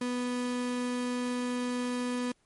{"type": "tone", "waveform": "35% pulse", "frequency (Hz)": 246.9, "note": "B3", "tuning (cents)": 0, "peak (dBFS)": -28, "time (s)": [0.01, 2.32], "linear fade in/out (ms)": 5, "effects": ["pink hiss -71 dBFS RMS until 2.45 s", "MP3 48 kbps"]}